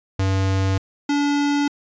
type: tone pair in turn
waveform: square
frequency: 96 / 287.7 Hz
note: G2 / D4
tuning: -36 / -36 cents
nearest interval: octave + perfect fifth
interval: 1900 cents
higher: second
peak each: -18 dBFS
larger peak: neither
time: 0.19-0.78 / 1.09-1.68 s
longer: neither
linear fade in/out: 5 ms
effects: resampled to 16000 Hz